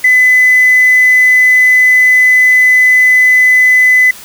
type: tone with hard clipping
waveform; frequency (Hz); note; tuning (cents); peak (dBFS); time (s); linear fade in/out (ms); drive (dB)
sine; 2010; B6; +30; -4; 0.04-4.11; 5; 1
effects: white hiss -32 dBFS RMS until 4.24 s